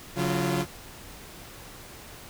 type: tone cluster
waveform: sawtooth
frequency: 140.8 / 182.8 / 343.8 Hz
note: C#3 / F#3 / F4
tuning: +27 / -21 / -27 cents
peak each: -25 dBFS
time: 0.15-0.66 s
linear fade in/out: 50 ms
effects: pink hiss -45 dBFS RMS until 2.29 s